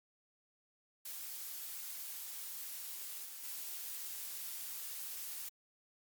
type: noise with level steps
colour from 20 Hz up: blue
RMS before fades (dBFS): -45 / -48 / -44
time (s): 1.05-5.49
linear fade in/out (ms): 5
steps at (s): 3.24 / 3.43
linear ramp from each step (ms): 20
effects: Opus 48 kbps